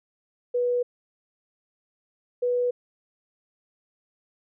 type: tone pair in turn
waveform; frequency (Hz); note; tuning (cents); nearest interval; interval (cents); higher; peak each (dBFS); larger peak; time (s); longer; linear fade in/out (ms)
sine; 489 / 490.7; B4 / B4; -17 / -11; unison; 6; second; -21; neither; 0.54-0.83 / 2.42-2.71; neither; 10
effects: none